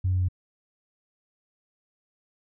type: tone with pitch steps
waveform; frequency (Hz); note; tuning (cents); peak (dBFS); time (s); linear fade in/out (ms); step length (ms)
sine; 92.5 / 91.7 / 90.91; F#2 / F#2 / F#2; 0 / -15 / -30; -20; 0.04-0.286; 10; 82
effects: tanh soft clip ceiling -17 dBFS